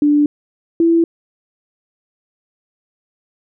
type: tone pair in turn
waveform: sine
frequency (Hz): 293.7 / 333.4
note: D4 / E4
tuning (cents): 0 / +20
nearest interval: major second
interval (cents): 220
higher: second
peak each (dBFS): -9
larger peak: neither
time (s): 0.02-0.26 / 0.8-1.04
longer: neither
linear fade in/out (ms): 2
effects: none